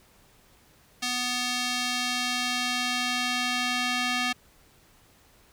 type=tone with band-pass filter sweep; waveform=square; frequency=247.8 Hz; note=B3; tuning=6 cents sharp; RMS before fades=-28 dBFS; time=1.02-4.33 s; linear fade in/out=10 ms; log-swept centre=4600 to 2900 Hz; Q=0.96; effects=pink hiss -59 dBFS RMS until 5.52 s